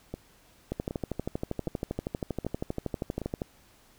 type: two click trains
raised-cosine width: 2 ms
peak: -21 / -17 dBFS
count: 5 / 35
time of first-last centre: 0.14-3.217 / 0.72-3.418 s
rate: 1.3 / 12.6 Hz
effects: pink hiss -60 dBFS RMS until 3.98 s